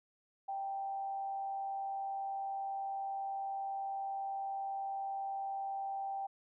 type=tone with frequency modulation; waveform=sine; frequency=784 Hz; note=G5; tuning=in tune; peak=-36 dBFS; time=0.48-6.27 s; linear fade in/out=10 ms; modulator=142 Hz; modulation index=0.2; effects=none